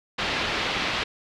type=low-pass noise; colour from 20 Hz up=white; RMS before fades=-27 dBFS; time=0.18-1.04 s; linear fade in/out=10 ms; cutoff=3800 Hz; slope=24 dB/octave; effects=none